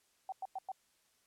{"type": "tone bursts", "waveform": "sine", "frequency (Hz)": 764, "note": "G5", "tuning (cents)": -45, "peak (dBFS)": -37, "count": 4, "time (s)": [0.29, 0.718], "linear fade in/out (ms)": 2, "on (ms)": 32, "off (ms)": 100, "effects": ["white hiss -73 dBFS RMS until 1.26 s", "low-pass 11000 Hz 12 dB/octave"]}